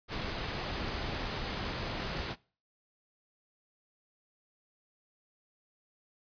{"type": "noise", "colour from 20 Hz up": "pink", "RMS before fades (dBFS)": -36, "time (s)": [0.08, 2.36], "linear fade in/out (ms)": 50, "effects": ["noise-tail reverb RT60 0.4 s tail -23 dB re dry", "resampled to 11025 Hz"]}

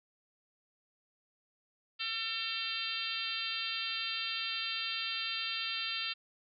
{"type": "harmonic tone with a mistuned harmonic", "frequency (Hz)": 450.8, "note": "A4", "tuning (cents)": 42, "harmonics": [3, 4, 5, 6, 7, 8, 9, 10], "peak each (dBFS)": [-45, -47, -48, -39, -40, -42, -42, -43], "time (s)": [1.99, 6.14], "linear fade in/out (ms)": 20, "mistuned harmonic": 10, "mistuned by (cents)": 53, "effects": []}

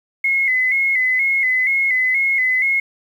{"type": "tone with vibrato", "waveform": "sine", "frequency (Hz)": 2093, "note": "C7", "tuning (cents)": 0, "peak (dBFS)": -14, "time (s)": [0.24, 2.8], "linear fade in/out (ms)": 5, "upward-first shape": "square", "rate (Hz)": 2.1, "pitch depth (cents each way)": 59, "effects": ["8-bit"]}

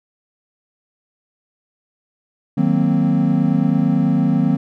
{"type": "chord", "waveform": "triangle", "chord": "C half-diminished seventh", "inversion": "first", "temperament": "equal", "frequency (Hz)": [155.56, 185, 233.1, 261.6], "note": ["Eb3", "Gb3", "Bb3", "C4"], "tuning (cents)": [0, 0, 0, 0], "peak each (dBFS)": -17, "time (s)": [2.57, 4.57], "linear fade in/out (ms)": 10, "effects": []}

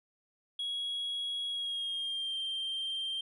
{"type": "tone with pitch glide", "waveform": "sine", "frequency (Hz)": [3322, 3161], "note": ["G#7", "G7"], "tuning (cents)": [0, 14], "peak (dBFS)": -31, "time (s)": [0.59, 3.21], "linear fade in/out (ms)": 5, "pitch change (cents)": -86, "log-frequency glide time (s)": [1.49, 2.36], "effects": ["tanh soft clip ceiling -31 dBFS"]}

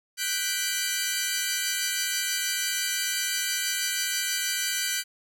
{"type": "chord", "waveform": "10% pulse", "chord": "G major seventh", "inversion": "third", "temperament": "equal", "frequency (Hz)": [1480, 1568, 1975.5, 2349], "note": ["F#6", "G6", "B6", "D7"], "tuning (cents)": [0, 0, 0, 0], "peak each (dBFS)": -23, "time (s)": [0.17, 5.04], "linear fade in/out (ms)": 50, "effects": []}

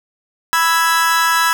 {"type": "chord", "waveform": "40% pulse", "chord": "E major", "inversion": "second", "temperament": "equal", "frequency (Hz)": [987.8, 1318.5, 1661.2], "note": ["B5", "E6", "G#6"], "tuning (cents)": [0, 0, 0], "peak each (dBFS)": -16, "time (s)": [0.53, 1.53], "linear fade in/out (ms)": 0, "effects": []}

